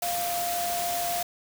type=tone in noise; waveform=sine; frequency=698.5 Hz; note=F5; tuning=in tune; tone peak=-28 dBFS; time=0.02-1.23 s; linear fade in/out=5 ms; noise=white; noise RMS=-32 dBFS; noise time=0.02-1.23 s; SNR=+1 dB; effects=none